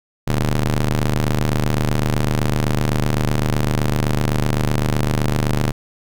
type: ring-modulated tone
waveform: sawtooth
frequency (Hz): 75.7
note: D#2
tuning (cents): -47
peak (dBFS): -9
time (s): 0.27-5.72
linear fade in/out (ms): 10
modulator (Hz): 51.8
effects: none